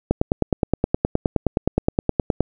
click train, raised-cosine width 2 ms, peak -3 dBFS, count 23, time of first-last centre 0.11-2.406 s, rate 9.58 Hz, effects none

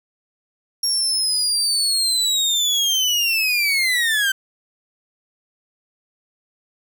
30% pulse linear sweep, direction down, 5588 to 1540 Hz, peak -14 dBFS, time 0.83-4.32 s, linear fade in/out 5 ms, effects none

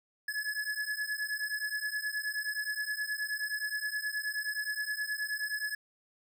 square beating tone pair, 1700 / 1709.5 Hz, G#6 / G#6, +40 / +50 cents, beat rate 9.5 Hz, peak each -37 / -36 dBFS, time 0.28-5.75 s, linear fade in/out 5 ms, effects none

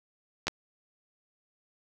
clicks, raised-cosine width 0.2 ms, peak -12 dBFS, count 2, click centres 0.47 / 0.481 s, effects none

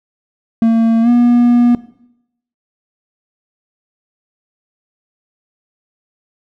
triangle tone with pitch glide, 227.3 to 240.8 Hz, A#3 to B3, -43 to -44 cents, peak -5 dBFS, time 0.62-1.75 s, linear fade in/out 2 ms, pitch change +99 cents, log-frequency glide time 1.02-1.09 s, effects noise-tail reverb RT60 0.8 s tail -18 dB re dry

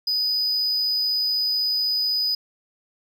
triangle tone, 4978 Hz, D#8, in tune, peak -19 dBFS, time 0.07-2.35 s, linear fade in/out 5 ms, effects none

